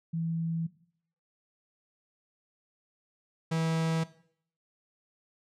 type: tone pair in turn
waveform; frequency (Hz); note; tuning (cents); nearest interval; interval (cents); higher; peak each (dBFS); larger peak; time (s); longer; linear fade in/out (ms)
sine / 45% pulse; 164.81 / 162.45; E3 / E3; 0 / -25; unison; 25; first; -29 / -27; second; 0.13-0.67 / 3.51-4.04; first; 10
effects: noise-tail reverb RT60 0.6 s tail -17 dB re dry + low-pass 8000 Hz 12 dB/octave